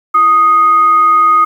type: tone with frequency modulation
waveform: sine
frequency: 1244.5 Hz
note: D#6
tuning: in tune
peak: -5 dBFS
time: 0.14-1.45 s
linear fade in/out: 10 ms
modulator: 906 Hz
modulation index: 0.22
effects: high-pass 400 Hz 12 dB/octave + 7-bit